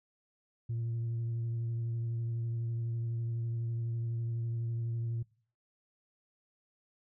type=tone with vibrato; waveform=sine; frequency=116 Hz; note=A#2; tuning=8 cents flat; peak=-30 dBFS; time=0.69-5.23 s; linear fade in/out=10 ms; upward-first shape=triangle; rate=12 Hz; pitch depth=20 cents each way; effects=noise-tail reverb RT60 0.5 s tail -24 dB re dry + tanh soft clip ceiling -30 dBFS